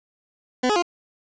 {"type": "tone with pitch steps", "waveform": "20% pulse", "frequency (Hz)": [251.9, 420.8, 349.9], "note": ["B3", "G#4", "F4"], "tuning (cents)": [34, 23, 3], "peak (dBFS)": -13, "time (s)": [0.63, 0.825], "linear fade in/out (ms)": 10, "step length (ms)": 65, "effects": ["resampled to 16000 Hz", "7-bit"]}